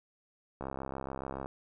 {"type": "click train", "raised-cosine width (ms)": 1, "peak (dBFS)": -24, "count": 58, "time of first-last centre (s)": [0.61, 1.459], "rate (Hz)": 67.1, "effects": []}